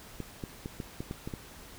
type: clicks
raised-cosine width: 3 ms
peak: -23 dBFS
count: 8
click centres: 0.203 / 0.438 / 0.659 / 0.802 / 1.005 / 1.111 / 1.275 / 1.338 s
effects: pink hiss -50 dBFS RMS until 1.78 s